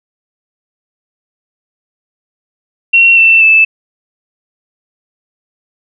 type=tone with pitch steps; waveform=sine; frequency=2729 / 2679 / 2630 Hz; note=F7 / E7 / E7; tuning=-41 / +27 / -5 cents; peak=-3 dBFS; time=2.93-3.65 s; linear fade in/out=10 ms; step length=240 ms; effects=none